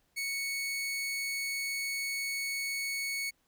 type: tone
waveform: sawtooth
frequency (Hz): 2217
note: C#7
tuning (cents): 0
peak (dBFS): -29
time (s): 0.16-3.31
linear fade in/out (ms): 20
effects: pink hiss -73 dBFS RMS until 3.47 s